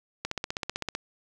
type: click train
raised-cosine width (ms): 0.2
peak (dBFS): -13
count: 12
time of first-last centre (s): 0.25-0.951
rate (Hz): 15.7
effects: none